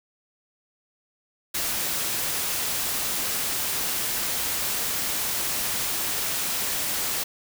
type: noise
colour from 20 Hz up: white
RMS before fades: -27 dBFS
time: 1.54-7.24 s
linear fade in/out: 10 ms
effects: none